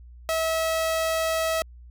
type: tone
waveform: sawtooth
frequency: 647 Hz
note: E5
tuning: 32 cents flat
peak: -19 dBFS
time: 0.29-1.62 s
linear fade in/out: 0 ms
effects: added 60 Hz sine -43 dBFS peak until 1.9 s